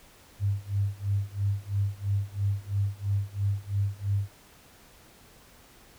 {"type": "tone with tremolo", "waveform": "sine", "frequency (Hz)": 100, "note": "G2", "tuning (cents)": 35, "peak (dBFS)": -22, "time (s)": [0.39, 4.3], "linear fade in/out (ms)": 50, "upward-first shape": "sine", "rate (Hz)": 3, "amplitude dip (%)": 95, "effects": ["pink hiss -55 dBFS RMS until 5.98 s"]}